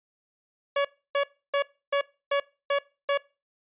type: tone bursts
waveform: sawtooth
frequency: 564 Hz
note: C#5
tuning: 30 cents sharp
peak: -18 dBFS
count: 7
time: 0.76-3.176 s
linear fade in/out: 5 ms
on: 88 ms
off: 300 ms
effects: noise-tail reverb RT60 0.3 s tail -21 dB re dry + resampled to 8000 Hz